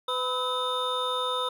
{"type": "tone cluster", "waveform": "triangle", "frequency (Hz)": [504, 998, 1287, 3640], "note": ["B4", "B5", "E6", "A#7"], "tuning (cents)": [35, 18, -42, -42], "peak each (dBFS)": -30, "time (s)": [0.08, 1.49], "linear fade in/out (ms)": 5, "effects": []}